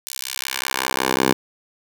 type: tone with high-pass filter sweep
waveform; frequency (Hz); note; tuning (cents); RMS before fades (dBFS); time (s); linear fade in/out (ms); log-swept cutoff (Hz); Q
10% pulse; 65.41; C2; 0; -23; 0.07-1.33; 0; 6000 to 270; 0.73
effects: 7-bit